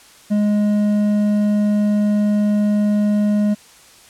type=tone with hard clipping; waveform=triangle; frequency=207.9 Hz; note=G#3; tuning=2 cents sharp; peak=-15 dBFS; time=0.3-3.55 s; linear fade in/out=20 ms; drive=9 dB; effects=white hiss -46 dBFS RMS until 4.09 s + low-pass 10000 Hz 12 dB/octave